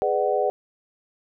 sine chord, G# half-diminished seventh, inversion none, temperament just, 415.3 / 498.4 / 598 / 747.5 Hz, G#4 / B4 / D5 / F#5, 0 / +16 / +31 / +17 cents, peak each -25 dBFS, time 0.02-0.5 s, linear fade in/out 0 ms, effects none

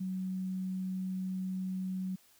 sine tone, 187 Hz, F#3, 19 cents sharp, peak -33 dBFS, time 0-2.16 s, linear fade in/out 10 ms, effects white hiss -64 dBFS RMS until 2.39 s

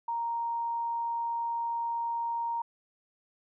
sine tone, 932.3 Hz, A#5, in tune, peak -29 dBFS, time 0.08-2.62 s, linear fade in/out 5 ms, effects none

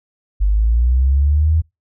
sine linear sweep, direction up, 48.03 to 81.7 Hz, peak -11 dBFS, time 0.4-1.62 s, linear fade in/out 20 ms, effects noise-tail reverb RT60 0.2 s tail -24 dB re dry

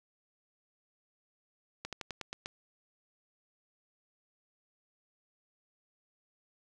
slowing click train, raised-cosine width 0.2 ms, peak -21 dBFS, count 7, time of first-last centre 1.85-2.459 s, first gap 77 ms, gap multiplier 1.11, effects none

